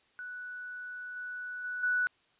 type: tone with level steps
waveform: sine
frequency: 1480 Hz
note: F#6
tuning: in tune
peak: -39 / -37 / -34 / -26 dBFS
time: 0.19-2.07 s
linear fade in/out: 0 ms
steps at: 1.16 / 1.64 / 1.83 s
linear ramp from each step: 5 ms
effects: white hiss -68 dBFS RMS until 2.39 s + resampled to 8000 Hz